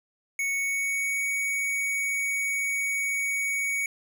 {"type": "tone with pitch glide", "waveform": "square", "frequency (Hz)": [2217, 2241], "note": ["C#7", "C#7"], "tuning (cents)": [0, 18], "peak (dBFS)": -26, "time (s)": [0.39, 3.86], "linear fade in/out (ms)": 2, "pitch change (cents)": 18, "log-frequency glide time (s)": [0.51, 1.28], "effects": []}